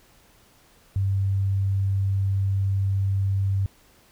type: tone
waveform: sine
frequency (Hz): 97.6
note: G2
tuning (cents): -7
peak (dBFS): -20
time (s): 0.96-3.66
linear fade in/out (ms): 0
effects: pink hiss -57 dBFS RMS until 4.11 s